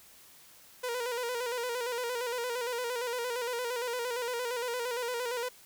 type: tone with vibrato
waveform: sawtooth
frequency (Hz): 484.8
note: B4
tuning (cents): -32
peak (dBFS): -28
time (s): 0.83-5.49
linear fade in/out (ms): 10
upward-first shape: square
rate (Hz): 8.7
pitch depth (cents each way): 57
effects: white hiss -56 dBFS RMS until 5.65 s